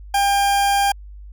40% pulse tone, 800 Hz, G5, 35 cents sharp, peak -14 dBFS, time 0.14-0.92 s, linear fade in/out 5 ms, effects added 50 Hz sine -35 dBFS peak until 1.32 s

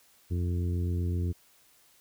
harmonic tone, 87.8 Hz, F2, 10 cents sharp, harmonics 1 / 2 / 3 / 4 / 5, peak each -27 / -37 / -40 / -41 / -47 dBFS, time 0.3-1.33 s, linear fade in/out 20 ms, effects white hiss -62 dBFS RMS until 2 s

